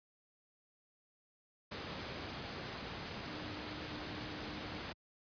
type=tone in noise; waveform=sine; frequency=303.2 Hz; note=D#4; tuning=45 cents flat; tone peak=-49 dBFS; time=3.25-4.8 s; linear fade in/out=10 ms; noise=pink; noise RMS=-43 dBFS; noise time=1.71-4.93 s; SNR=-9 dB; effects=high-pass 80 Hz 12 dB/octave + resampled to 11025 Hz